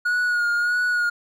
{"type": "tone with vibrato", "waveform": "triangle", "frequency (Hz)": 1444, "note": "F#6", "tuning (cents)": -43, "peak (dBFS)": -17, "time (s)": [0.05, 1.1], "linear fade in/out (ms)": 10, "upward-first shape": "sine", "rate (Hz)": 1.6, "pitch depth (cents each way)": 32, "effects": []}